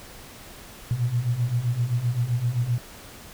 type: beating tone pair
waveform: sine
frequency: 116.1 / 123.8 Hz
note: A#2 / B2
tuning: -7 / +5 cents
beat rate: 7.7 Hz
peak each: -27 / -23 dBFS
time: 0.91-2.78 s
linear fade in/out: 0 ms
effects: pink hiss -44 dBFS RMS until 3.33 s